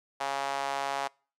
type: tone with high-pass filter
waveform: sawtooth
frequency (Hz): 138.4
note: C#3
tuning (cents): -2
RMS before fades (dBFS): -32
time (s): 0.2-1.08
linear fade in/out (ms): 10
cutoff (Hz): 790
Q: 2.7
effects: noise-tail reverb RT60 0.4 s tail -26 dB re dry + low-pass 8000 Hz 12 dB/octave